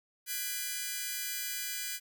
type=chord; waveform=5% pulse; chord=G# half-diminished seventh; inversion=third; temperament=just; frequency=1495.1 / 1661.2 / 1993.5 / 2392 Hz; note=F#6 / G#6 / B6 / D7; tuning=+18 / 0 / +16 / +31 cents; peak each=-30 dBFS; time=0.26-2 s; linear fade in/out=50 ms; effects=none